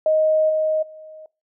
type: tone with level steps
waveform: sine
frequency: 625 Hz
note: D#5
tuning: 8 cents sharp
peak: -14 / -17 / -37 dBFS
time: 0.06-1.26 s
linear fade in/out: 2 ms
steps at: 0.49 / 0.82 s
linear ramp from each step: 10 ms
effects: noise-tail reverb RT60 0.3 s tail -24 dB re dry